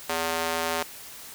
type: tone with high-pass filter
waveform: square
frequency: 82.41 Hz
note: E2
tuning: in tune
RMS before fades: -28 dBFS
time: 0.09-0.83 s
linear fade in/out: 5 ms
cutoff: 580 Hz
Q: 0.83
effects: white hiss -43 dBFS RMS until 1.34 s